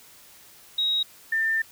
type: tone pair in turn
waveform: sine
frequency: 3800 / 1793.4 Hz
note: A#7 / A6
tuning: +33 / +33 cents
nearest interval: octave + minor second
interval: 1300 cents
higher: first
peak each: -21 dBFS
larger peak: neither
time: 0.78-1.03 / 1.32-1.62 s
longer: second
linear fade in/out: 5 ms
effects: white hiss -51 dBFS RMS until 1.71 s